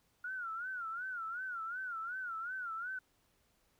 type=tone with vibrato; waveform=sine; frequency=1421 Hz; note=F6; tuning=30 cents sharp; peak=-38 dBFS; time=0.24-2.99 s; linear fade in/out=5 ms; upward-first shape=sine; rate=2.7 Hz; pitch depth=140 cents each way; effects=pink hiss -74 dBFS RMS until 3.79 s